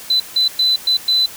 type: tone bursts at uneven times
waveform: triangle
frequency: 4015 Hz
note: B7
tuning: 28 cents sharp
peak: -8 dBFS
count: 5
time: 0.1-0.2 / 0.36-0.48 / 0.59-0.76 / 0.87-0.97 / 1.08-1.26 s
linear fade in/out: 5 ms
effects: tanh soft clip ceiling -10 dBFS + white hiss -35 dBFS RMS until 1.36 s